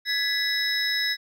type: tone cluster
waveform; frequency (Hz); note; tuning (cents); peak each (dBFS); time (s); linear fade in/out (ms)
triangle; 1675 / 1986 / 3842 / 5200; G#6 / B6 / B7 / E8; +14 / +9 / -48 / -24; -27; 0.05-1.17; 50
effects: none